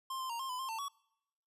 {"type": "tone with pitch steps", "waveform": "square", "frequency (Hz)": [1056, 1042, 932, 1061, 1005, 1057, 896, 1126], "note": ["C6", "C6", "A#5", "C6", "B5", "C6", "A5", "C#6"], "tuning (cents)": [16, -7, -1, 24, 30, 17, 31, 27], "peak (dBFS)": -38, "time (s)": [0.1, 0.884], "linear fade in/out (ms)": 5, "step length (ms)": 98, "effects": ["noise-tail reverb RT60 0.8 s tail -23 dB re dry", "resampled to 32000 Hz"]}